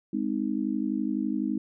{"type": "chord", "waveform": "sine", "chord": "Ab major", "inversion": "none", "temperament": "just", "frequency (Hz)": [207.7, 259.6, 311.5], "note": ["Ab3", "C4", "Eb4"], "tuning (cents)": [0, -13, 2], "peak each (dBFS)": -30, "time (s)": [0.13, 1.58], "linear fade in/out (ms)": 5, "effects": []}